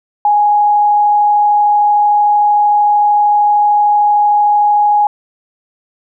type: tone with frequency modulation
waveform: sine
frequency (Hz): 830.6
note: G#5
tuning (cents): 0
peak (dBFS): -7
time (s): 0.25-5.07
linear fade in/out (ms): 2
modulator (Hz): 33.2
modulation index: 0.27
effects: none